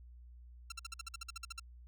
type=tone bursts; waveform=10% pulse; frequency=1353 Hz; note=E6; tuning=45 cents sharp; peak=-33 dBFS; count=13; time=0.7-1.597 s; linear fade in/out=5 ms; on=21 ms; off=52 ms; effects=added 60 Hz sine -52 dBFS peak until 1.87 s